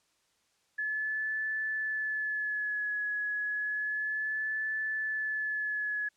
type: tone with vibrato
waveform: sine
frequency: 1714 Hz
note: A6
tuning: 46 cents flat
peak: -30 dBFS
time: 0.78-6.09 s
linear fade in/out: 10 ms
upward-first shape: sine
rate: 0.31 Hz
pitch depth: 30 cents each way
effects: white hiss -72 dBFS RMS until 6.16 s + low-pass 8000 Hz 12 dB/octave